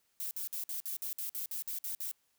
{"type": "noise bursts", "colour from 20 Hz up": "violet", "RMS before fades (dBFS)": -38, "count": 12, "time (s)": [0.2, 2.114], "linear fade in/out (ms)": 0, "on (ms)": 110, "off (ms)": 54, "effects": ["white hiss -75 dBFS RMS until 2.38 s"]}